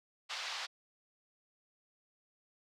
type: band-pass noise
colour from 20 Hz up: white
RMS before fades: -41 dBFS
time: 0.29-0.67 s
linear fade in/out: 20 ms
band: 700 to 4900 Hz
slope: 24 dB/octave
effects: none